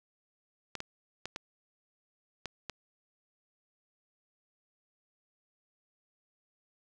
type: clicks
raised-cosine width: 0.2 ms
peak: -20 dBFS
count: 6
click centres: 0.753 / 0.804 / 1.256 / 1.361 / 2.457 / 2.697 s
effects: none